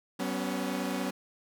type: chord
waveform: sawtooth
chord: F# suspended fourth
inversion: none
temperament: equal with one note detuned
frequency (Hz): 189.87 / 246.9 / 277.2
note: F#3 / B3 / C#4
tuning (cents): +45 / 0 / 0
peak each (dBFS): -31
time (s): 0.19-1.11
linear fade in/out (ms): 10
effects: none